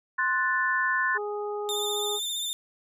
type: chord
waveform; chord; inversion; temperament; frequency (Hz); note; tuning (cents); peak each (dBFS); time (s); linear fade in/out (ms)
sine; F# diminished; second; equal; 1046.5 / 1480 / 1760; C6 / F#6 / A6; 0 / 0 / 0; -28 / -28 / -26; 0.18-1.18; 10
type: harmonic tone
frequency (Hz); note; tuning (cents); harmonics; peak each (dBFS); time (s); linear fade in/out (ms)
414.7; G#4; -3; 1 / 2 / 3; -30 / -36 / -40; 1.14-2.2; 50
type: tone with vibrato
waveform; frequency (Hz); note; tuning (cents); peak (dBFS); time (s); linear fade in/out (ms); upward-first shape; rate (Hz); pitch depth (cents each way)
sawtooth; 3584; A7; +31; -26; 1.69-2.53; 0; sine; 15; 36
effects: none